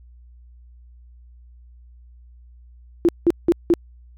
sine tone bursts, 341.5 Hz, F4, 39 cents flat, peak -11 dBFS, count 4, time 3.05-3.738 s, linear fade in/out 0 ms, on 37 ms, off 180 ms, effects added 60 Hz sine -44 dBFS peak until 4.17 s

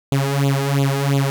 sawtooth tone with flanger, 138.59 Hz, C#3, in tune, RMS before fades -18 dBFS, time 0.12-1.3 s, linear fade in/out 0 ms, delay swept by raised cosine 0.27 to 2.47 ms, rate 2.9 Hz, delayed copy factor +1, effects none

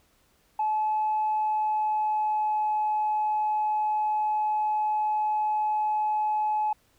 sine tone with pitch glide, 859 to 852.6 Hz, A5 to G#5, -42 to +45 cents, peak -22 dBFS, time 0.59-6.73 s, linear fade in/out 5 ms, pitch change -13 cents, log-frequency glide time 1.26-2.7 s, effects tanh soft clip ceiling -19 dBFS + pink hiss -65 dBFS RMS until 6.98 s

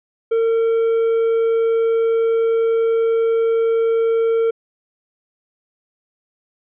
triangle tone, 455.1 Hz, A#4, 42 cents flat, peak -12 dBFS, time 0.31-4.51 s, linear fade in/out 10 ms, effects resampled to 8000 Hz

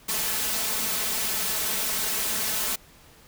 white noise with comb filter, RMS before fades -27 dBFS, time 0.08-2.76 s, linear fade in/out 10 ms, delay 4.6 ms, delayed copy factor +0.75, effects pink hiss -53 dBFS RMS until 3.27 s

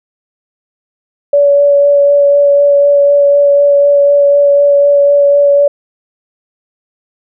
sine tone with vibrato, 570 Hz, C#5, 48 cents sharp, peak -4 dBFS, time 1.33-5.68 s, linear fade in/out 5 ms, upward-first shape sine, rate 4 Hz, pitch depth 11 cents each way, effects none

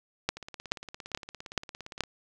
two click trains, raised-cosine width 0.2 ms, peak -24 / -9 dBFS, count 30 / 5, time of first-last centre 0.37-2.037 / 0.29-2.007 s, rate 17.4 / 2.33 Hz, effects none

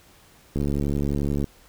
click train, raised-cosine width 3 ms, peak -13 dBFS, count 64, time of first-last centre 0.56-1.442 s, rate 71.4 Hz, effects pink hiss -54 dBFS RMS until 1.68 s

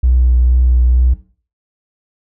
triangle tone with vibrato, 61.74 Hz, B1, in tune, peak -4 dBFS, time 0.03-1.14 s, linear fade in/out 10 ms, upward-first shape triangle, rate 2.2 Hz, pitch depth 22 cents each way, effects noise-tail reverb RT60 0.4 s tail -18 dB re dry + tanh soft clip ceiling -5 dBFS

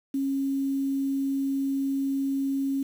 sine tone with quantisation, 273.3 Hz, C#4, 24 cents flat, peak -24 dBFS, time 0.14-2.83 s, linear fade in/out 5 ms, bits 8, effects none

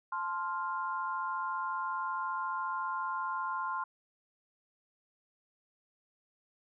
sine chord, F major, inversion first, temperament just, 873.1 / 1047.7 / 1396.9 Hz, A5 / C6 / F6, -14 / +2 / 0 cents, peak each -40 / -34 / -39 dBFS, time 0.12-3.84 s, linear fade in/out 5 ms, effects none

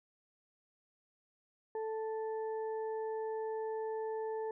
harmonic tone, 440 Hz, A4, in tune, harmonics 1 / 2 / 4, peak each -36 / -43 / -57 dBFS, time 1.75-4.51 s, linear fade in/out 2 ms, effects none

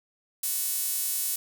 sawtooth tone with high-pass filter, 370 Hz, F#4, in tune, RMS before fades -29 dBFS, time 0.43-1.36 s, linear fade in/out 5 ms, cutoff 10000 Hz, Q 0.84, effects none

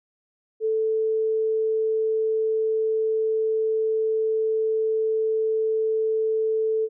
sine tone, 440 Hz, A4, in tune, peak -20 dBFS, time 0.6-6.89 s, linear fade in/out 50 ms, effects none

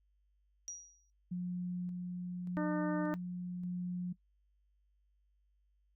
sine tone with exponential decay, 5760 Hz, F#8, 47 cents flat, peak -37 dBFS, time 0.68-1.1 s, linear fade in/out 0 ms, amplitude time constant 90 ms
sine tone with tremolo, 178.7 Hz, F3, 40 cents sharp, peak -35 dBFS, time 1.31-4.13 s, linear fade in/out 10 ms, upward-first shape square, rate 0.86 Hz, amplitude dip 25%
harmonic tone, 301.9 Hz, D4, 48 cents sharp, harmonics 1 / 2 / 3 / 4 / 5 / 6, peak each -34 / -40 / -44 / -46 / -48 / -50 dBFS, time 2.57-3.14 s, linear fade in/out 0 ms
effects noise-tail reverb RT60 0.1 s tail -19 dB re dry + added 50 Hz sine -70 dBFS peak until 5.95 s

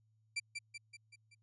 sawtooth tone with echo, 2349 Hz, D7, in tune, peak -31 dBFS, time 0.36-0.4 s, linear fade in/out 10 ms, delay 190 ms, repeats 5, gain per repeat -5 dB, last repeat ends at 1.35 s, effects added 109 Hz sine -70 dBFS peak until 1.42 s + resampled to 24000 Hz

